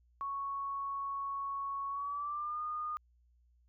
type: tone with pitch glide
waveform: sine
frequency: 1108.7 to 1223.1 Hz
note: C#6 to D#6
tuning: 0 to -30 cents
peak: -35 dBFS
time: 0.21-2.97 s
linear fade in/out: 0 ms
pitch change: +170 cents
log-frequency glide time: 1.89-2.61 s
effects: added 60 Hz sine -65 dBFS peak until 3.68 s